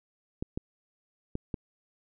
clicks, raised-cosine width 3 ms, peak -19 dBFS, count 4, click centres 0.425 / 0.575 / 1.354 / 1.542 s, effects none

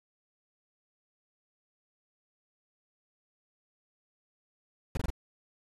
brown noise bursts, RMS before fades -30 dBFS, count 4, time 4.95-5.103 s, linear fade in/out 2 ms, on 21 ms, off 23 ms, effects resampled to 32000 Hz

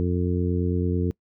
harmonic tone, 89 Hz, F2, 33 cents sharp, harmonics 1 / 2 / 3 / 4 / 5, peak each -24 / -27 / -29 / -30 / -31 dBFS, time 0-1.11 s, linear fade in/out 0 ms, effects noise-tail reverb RT60 0.1 s tail -24 dB re dry

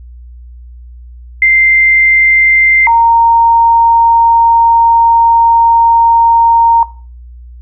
sine tone pair in turn, 2088 / 925 Hz, C7 / A#5, -4 / -14 cents, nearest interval octave + major second, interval 1410 cents, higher first, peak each -4 / -5 dBFS, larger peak first, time 1.42-2.87 / 2.87-6.83 s, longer second, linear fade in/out 2 ms, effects noise-tail reverb RT60 0.4 s tail -18 dB re dry + added 60 Hz sine -29 dBFS peak until 7.61 s

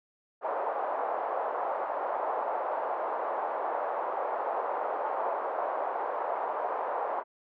white band-pass noise, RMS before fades -32 dBFS, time 0.41-7.24 s, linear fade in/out 50 ms, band 530 to 940 Hz, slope 24 dB/octave, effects none

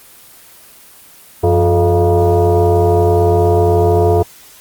sine tone with frequency modulation, 170 Hz, F3, 46 cents flat, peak -8 dBFS, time 1.43-4.23 s, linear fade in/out 10 ms, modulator 262 Hz, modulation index 2.1, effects white hiss -41 dBFS RMS until 4.6 s + Opus 24 kbps

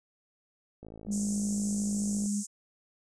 click train, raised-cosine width 2 ms, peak -33 dBFS, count 79, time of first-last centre 0.83-2.259 s, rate 54.6 Hz
sine tone, 204.3 Hz, G#3, 28 cents flat, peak -28 dBFS, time 1.06-2.44 s, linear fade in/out 50 ms
white band-pass noise, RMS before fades -40 dBFS, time 1.11-2.47 s, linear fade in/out 20 ms, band 6200 to 8600 Hz, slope 48 dB/octave
effects none

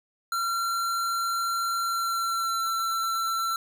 square tone with pitch glide, 1367 to 1345.8 Hz, F6 to E6, -37 to +35 cents, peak -26 dBFS, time 0.32-3.56 s, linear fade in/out 2 ms, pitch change -28 cents, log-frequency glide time 1.82-2.73 s, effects none

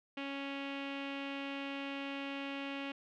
sawtooth tone with low-pass filter, 277.2 Hz, C#4, in tune, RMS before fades -41 dBFS, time 0.17-2.92 s, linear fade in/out 5 ms, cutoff 2800 Hz, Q 4, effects none

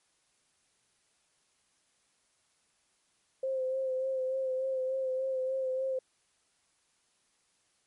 sine tone with vibrato, 523.3 Hz, C5, in tune, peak -29 dBFS, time 3.43-5.99 s, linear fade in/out 5 ms, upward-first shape sine, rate 3.4 Hz, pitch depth 27 cents each way, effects white hiss -72 dBFS RMS until 7.86 s + MP3 48 kbps

